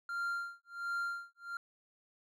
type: tone with tremolo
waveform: triangle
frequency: 1390 Hz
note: F6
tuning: 9 cents flat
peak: -31 dBFS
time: 0.09-1.57 s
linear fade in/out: 2 ms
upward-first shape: sine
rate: 1.4 Hz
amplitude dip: 100%
effects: none